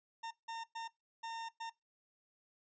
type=tone bursts at uneven times; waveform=40% pulse; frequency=912 Hz; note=A#5; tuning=38 cents flat; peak=-40 dBFS; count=5; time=0.23-0.31 / 0.48-0.64 / 0.75-0.88 / 1.23-1.49 / 1.6-1.7 s; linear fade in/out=10 ms; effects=noise-tail reverb RT60 0.2 s tail -21 dB re dry + resampled to 16000 Hz